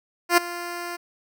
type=tone with ADSR envelope; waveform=10% pulse; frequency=348 Hz; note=F4; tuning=6 cents flat; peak=-4 dBFS; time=0.29-0.97 s; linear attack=84 ms; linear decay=10 ms; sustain=-18 dB; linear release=16 ms; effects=none